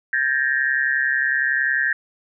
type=tone cluster; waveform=sine; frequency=1587 / 1718 / 1859 Hz; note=G6 / A6 / A#6; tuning=+21 / -42 / -5 cents; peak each=-22 dBFS; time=0.13-1.93 s; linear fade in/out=2 ms; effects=none